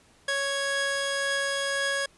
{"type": "tone pair together", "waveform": "sawtooth", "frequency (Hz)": [554.4, 1661.3], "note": ["C#5", "G#6"], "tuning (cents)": [0, 0], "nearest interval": "octave + perfect fifth", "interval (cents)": 1900, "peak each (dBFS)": [-26, -24], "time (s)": [0.28, 2.06], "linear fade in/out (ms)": 5, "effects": ["pink hiss -59 dBFS RMS until 2.17 s", "resampled to 24000 Hz"]}